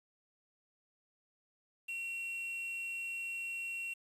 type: tone with quantisation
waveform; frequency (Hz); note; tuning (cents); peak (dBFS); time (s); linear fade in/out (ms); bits
triangle; 2733; F7; -38; -36; 1.88-3.94; 10; 9
effects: resampled to 32000 Hz